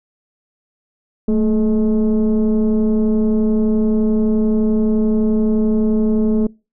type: tone with frequency modulation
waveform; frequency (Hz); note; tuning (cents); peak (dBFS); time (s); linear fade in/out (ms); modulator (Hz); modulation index
sine; 220.8; A3; +6; -11; 1.28-6.47; 5; 205; 0.86
effects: noise-tail reverb RT60 0.3 s tail -26 dB re dry + tanh soft clip ceiling -9 dBFS